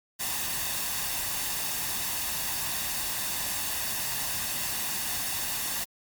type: noise with comb filter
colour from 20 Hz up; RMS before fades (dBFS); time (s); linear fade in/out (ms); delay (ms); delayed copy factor
white; -31; 0.19-5.85; 20; 1.1; +0.5
effects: Opus 48 kbps